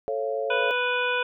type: chord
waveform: sine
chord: A augmented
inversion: none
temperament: just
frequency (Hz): 440 / 550 / 687.5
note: A4 / C#5 / E#5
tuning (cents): 0 / -14 / -27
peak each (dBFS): -29 / -28 / -32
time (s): 0.08-0.71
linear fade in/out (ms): 0
type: harmonic tone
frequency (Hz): 493.9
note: B4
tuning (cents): 0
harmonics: 1 / 2 / 3 / 5 / 6 / 7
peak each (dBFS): -28 / -30 / -27 / -29 / -36 / -36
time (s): 0.5-1.23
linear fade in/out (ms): 5
effects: none